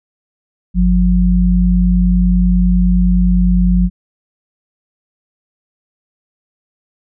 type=tone pair together; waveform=sine; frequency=49.79 / 179.9 Hz; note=G1 / F#3; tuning=+28 / -48 cents; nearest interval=octave + minor seventh; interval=2224 cents; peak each=-11 dBFS; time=0.74-3.9 s; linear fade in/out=50 ms; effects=none